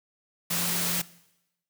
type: tone in noise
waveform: sine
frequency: 173.8 Hz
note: F3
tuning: 8 cents flat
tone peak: -34 dBFS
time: 0.5-1.02 s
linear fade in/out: 10 ms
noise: white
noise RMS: -28 dBFS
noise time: 0.5-1.02 s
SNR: -9 dB
effects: noise-tail reverb RT60 0.9 s tail -20 dB re dry + high-pass 100 Hz 12 dB/octave